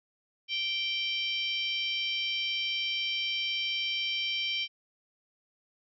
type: harmonic tone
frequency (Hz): 781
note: G5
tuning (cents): -7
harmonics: 3 / 4 / 5 / 6 / 7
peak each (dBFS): -34 / -31 / -42 / -42 / -41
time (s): 0.48-4.68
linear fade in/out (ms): 50
effects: none